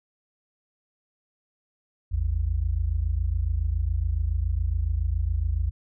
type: tone pair together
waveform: sine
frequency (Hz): 55.14 / 82.3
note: A1 / E2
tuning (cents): +4 / -2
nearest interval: perfect fifth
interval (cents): 694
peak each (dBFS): -25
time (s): 2.11-5.71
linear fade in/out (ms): 20
effects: none